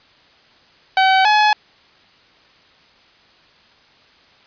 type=tone pair in turn; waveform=sawtooth; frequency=762 / 846.8 Hz; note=G5 / G#5; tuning=-49 / +33 cents; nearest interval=major second; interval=182 cents; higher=second; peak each=-7 dBFS; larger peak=neither; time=0.97-1.25 / 1.25-1.53 s; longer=neither; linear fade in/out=2 ms; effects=white hiss -51 dBFS RMS until 4.46 s + resampled to 11025 Hz